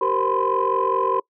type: tone cluster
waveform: sine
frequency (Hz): 384.4 / 465.4 / 520 / 1002 / 1047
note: G4 / A#4 / C5 / B5 / C6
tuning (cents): -34 / -3 / -11 / +25 / +1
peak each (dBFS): -24 / -25 / -27 / -22 / -24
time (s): 0.01-1.2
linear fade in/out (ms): 5
effects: noise-tail reverb RT60 0.1 s tail -23 dB re dry + tanh soft clip ceiling -10 dBFS